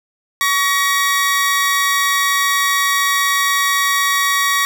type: tone pair together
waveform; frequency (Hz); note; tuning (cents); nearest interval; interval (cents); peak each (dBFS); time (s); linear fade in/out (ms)
sawtooth; 1127.6 / 1898; C#6 / A#6; +29 / +31; major sixth; 902; -13; 0.41-4.65; 0
effects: none